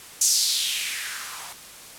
violet noise with band-pass filter sweep, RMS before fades -25 dBFS, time 0.21-1.53 s, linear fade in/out 5 ms, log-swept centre 6600 to 790 Hz, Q 3, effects white hiss -43 dBFS RMS until 1.98 s + low-pass 12000 Hz 12 dB/octave

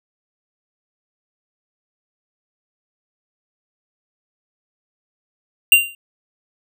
square tone with exponential decay, 2779 Hz, F7, 9 cents flat, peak -4 dBFS, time 5.72-5.95 s, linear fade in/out 2 ms, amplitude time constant 50 ms, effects none

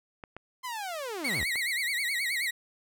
clicks, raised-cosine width 0.5 ms, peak -26 dBFS, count 3, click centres 0.238 / 0.366 / 1.557 s
sawtooth linear sweep, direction down, 1046.5 to 32.7 Hz, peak -30 dBFS, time 0.63-1.45 s, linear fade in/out 20 ms
35% pulse tone with vibrato, 2063 Hz, C7, 25 cents flat, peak -26 dBFS, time 1.24-2.51 s, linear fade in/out 10 ms, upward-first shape sine, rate 9.4 Hz, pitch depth 160 cents each way
effects none

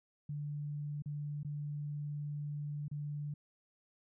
sine tone with dropouts, 146.83 Hz, D3, in tune, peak -37 dBFS, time 0.29-3.34 s, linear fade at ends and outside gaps 5 ms, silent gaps 1.022-1.058 / 1.432-1.447 / 2.882-2.913 s, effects none

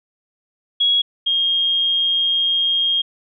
sine tone pair in turn, 3322 / 3237 Hz, G#7 / G#7, 0 / -45 cents, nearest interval unison, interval 45 cents, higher first, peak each -13 / -15 dBFS, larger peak first, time 0.8-1.02 / 1.26-3.02 s, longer second, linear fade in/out 10 ms, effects none

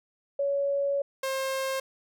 sine / sawtooth tone pair in turn, 561 / 532.6 Hz, C#5 / C5, +21 / +31 cents, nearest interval minor second, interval 90 cents, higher first, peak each -24 dBFS, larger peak neither, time 0.39-1.02 / 1.23-1.8 s, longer first, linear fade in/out 5 ms, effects none

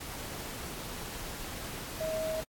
sine tone in noise, 636 Hz, D#5, 38 cents sharp, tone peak -31 dBFS, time 2-2.41 s, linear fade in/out 10 ms, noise pink, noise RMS -41 dBFS, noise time 0-2.44 s, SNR +7 dB, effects AAC 64 kbps

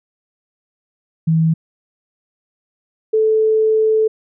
sine tone pair in turn, 161.6 / 437.3 Hz, E3 / A4, -34 / -11 cents, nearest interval octave + perfect fourth, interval 1723 cents, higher second, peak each -11 dBFS, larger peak neither, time 1.27-1.54 / 3.13-4.08 s, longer second, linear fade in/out 10 ms, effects none

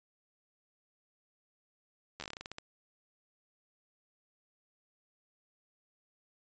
slowing click train, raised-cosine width 0.2 ms, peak -24 dBFS, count 13, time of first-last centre 2.2-2.584 s, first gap 11 ms, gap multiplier 1.18, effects resampled to 16000 Hz

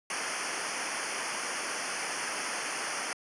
pink noise with comb filter, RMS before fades -34 dBFS, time 0.1-3.13 s, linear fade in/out 2 ms, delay 0.26 ms, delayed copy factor -1, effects high-pass 200 Hz 12 dB/octave + resampled to 24000 Hz

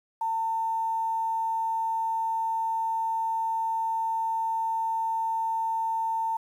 sine tone with quantisation, 900 Hz, A5, 39 cents sharp, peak -25 dBFS, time 0.21-6.37 s, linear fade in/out 5 ms, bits 9, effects none

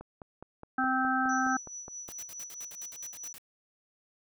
click train, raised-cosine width 1 ms, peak -30 dBFS, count 11, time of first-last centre 0.01-2.089 s, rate 4.81 Hz
harmonic tone, 260.1 Hz, C4, 10 cents flat, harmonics 1 / 3 / 5 / 6, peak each -31 / -31 / -31 / -31 dBFS, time 0.78-1.57 s, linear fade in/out 5 ms
sine tone with tremolo, 5920 Hz, F#8, in tune, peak -38 dBFS, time 1.29-3.33 s, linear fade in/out 5 ms, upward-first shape sine, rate 4.7 Hz, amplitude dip 60%
white noise bursts, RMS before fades -48 dBFS, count 13, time 2.08-3.382 s, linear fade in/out 0 ms, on 42 ms, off 63 ms
effects none

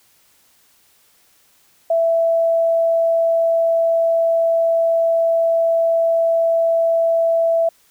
sine tone, 663 Hz, E5, 10 cents sharp, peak -13 dBFS, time 1.9-7.69 s, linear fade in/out 5 ms, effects white hiss -56 dBFS RMS until 7.9 s

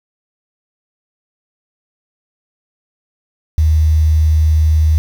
sine tone with quantisation, 78 Hz, D#2, 5 cents sharp, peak -8 dBFS, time 3.58-4.98 s, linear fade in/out 0 ms, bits 6, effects none

